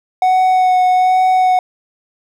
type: tone with vibrato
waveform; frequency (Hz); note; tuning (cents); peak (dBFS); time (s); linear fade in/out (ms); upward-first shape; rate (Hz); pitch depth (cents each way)
triangle; 740; F#5; 0; -7; 0.22-1.59; 2; sine; 1.2; 13
effects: none